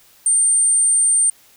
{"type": "tone", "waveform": "sine", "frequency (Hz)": 8870, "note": "C#9", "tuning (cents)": 0, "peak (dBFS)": -12, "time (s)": [0.26, 1.3], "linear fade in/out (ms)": 2, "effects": ["white hiss -51 dBFS RMS until 1.56 s"]}